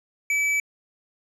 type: tone with tanh clipping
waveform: sine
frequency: 2300 Hz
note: D7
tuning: 37 cents flat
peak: -22 dBFS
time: 0.3-0.6 s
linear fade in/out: 2 ms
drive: 12 dB
effects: low-pass 11000 Hz 12 dB/octave